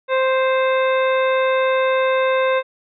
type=harmonic tone; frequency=523.3 Hz; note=C5; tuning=in tune; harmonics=1 / 2 / 3 / 4 / 5 / 7; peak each=-16 / -22 / -26 / -28 / -30 / -33 dBFS; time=0.08-2.63 s; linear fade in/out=50 ms; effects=none